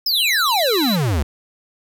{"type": "exponential sweep", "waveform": "square", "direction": "down", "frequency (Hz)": [5370, 65.41], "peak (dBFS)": -17, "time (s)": [0.06, 1.23], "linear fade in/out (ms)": 5}
{"type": "tone with vibrato", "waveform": "square", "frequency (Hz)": 3973, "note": "B7", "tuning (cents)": 10, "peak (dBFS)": -21, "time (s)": [0.13, 0.96], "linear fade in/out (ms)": 10, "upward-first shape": "sine", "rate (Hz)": 14, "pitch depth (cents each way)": 22}
{"effects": []}